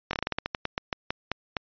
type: slowing click train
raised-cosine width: 0.3 ms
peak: -11 dBFS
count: 16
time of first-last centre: 0.11-1.568 s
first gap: 22 ms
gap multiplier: 1.19
effects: resampled to 11025 Hz